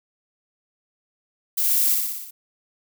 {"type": "noise with echo", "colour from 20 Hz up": "violet", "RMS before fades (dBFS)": -22, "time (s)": [1.57, 1.95], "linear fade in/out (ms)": 10, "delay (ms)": 60, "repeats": 6, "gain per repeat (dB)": -3, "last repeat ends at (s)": 2.31, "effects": []}